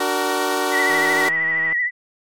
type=chord; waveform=15% pulse; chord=D augmented; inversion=none; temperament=equal with one note detuned; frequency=293.7 / 374.9 / 466.2 Hz; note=D4 / F#4 / A#4; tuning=0 / +23 / 0 cents; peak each=-18 / -15 / -18 dBFS; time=0-1.29 s; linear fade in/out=5 ms
type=tone with vibrato; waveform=sine; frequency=1947 Hz; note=B6; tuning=25 cents flat; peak=-17 dBFS; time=0.71-1.91 s; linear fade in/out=50 ms; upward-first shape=sine; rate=13 Hz; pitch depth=52 cents each way
type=click train; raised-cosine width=0.5 ms; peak=-18 dBFS; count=134; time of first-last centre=0.9-1.726 s; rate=161 Hz
effects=MP3 64 kbps